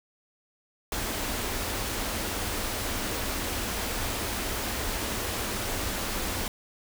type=band-stop noise; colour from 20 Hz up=pink; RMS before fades=-31 dBFS; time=0.92-6.48 s; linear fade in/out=2 ms; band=120 to 180 Hz; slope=96 dB/octave; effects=none